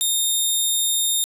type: tone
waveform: 10% pulse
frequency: 3673 Hz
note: A#7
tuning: 26 cents flat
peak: -10 dBFS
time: 0.01-1.24 s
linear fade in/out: 0 ms
effects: resampled to 32000 Hz + 8-bit